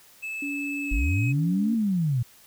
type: tone with pitch glide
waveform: triangle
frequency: 2612 to 2544 Hz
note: E7 to D#7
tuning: -17 to +38 cents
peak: -29 dBFS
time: 0.22-1.33 s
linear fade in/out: 20 ms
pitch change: -45 cents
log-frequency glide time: 0.82-1.03 s
type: tone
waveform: sine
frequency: 284.4 Hz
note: C#4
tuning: 45 cents sharp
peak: -30 dBFS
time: 0.42-1.75 s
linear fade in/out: 5 ms
type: linear two-way sweep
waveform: sine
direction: up then down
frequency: 39.65 to 233.1 to 113.7 Hz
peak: -21 dBFS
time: 0.91-2.23 s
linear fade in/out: 10 ms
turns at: 1.74 s
effects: white hiss -54 dBFS RMS until 2.46 s